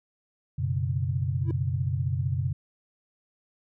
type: chord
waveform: sine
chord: F# suspended fourth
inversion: none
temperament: just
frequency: 92.5 / 123.33 / 138.75 Hz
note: F#2 / B2 / C#3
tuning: 0 / -2 / +2 cents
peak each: -29 dBFS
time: 0.58-2.53 s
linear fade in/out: 10 ms
type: tone with exponential growth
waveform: triangle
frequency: 329.6 Hz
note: E4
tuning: in tune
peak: -24 dBFS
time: 1.42-1.51 s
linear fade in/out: 2 ms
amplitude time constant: 19 ms
effects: none